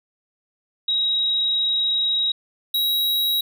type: tone pair in turn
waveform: sine / square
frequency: 3818 / 3847 Hz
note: A#7 / B7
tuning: +41 / -46 cents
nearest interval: unison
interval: 13 cents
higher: second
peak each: -18 / -19 dBFS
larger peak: first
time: 0.88-2.32 / 2.74-3.41 s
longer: first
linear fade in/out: 5 ms
effects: none